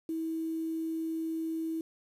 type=tone with quantisation; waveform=sine; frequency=323.6 Hz; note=E4; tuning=32 cents flat; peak=-31 dBFS; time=0.09-1.81 s; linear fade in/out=2 ms; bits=9; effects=resampled to 32000 Hz